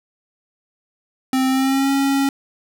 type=tone with pitch glide; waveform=square; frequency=261.6 to 274.9 Hz; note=C4 to C#4; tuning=0 to -14 cents; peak=-16 dBFS; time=1.33-2.29 s; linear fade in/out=2 ms; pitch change=+86 cents; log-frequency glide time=1.48-1.91 s; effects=none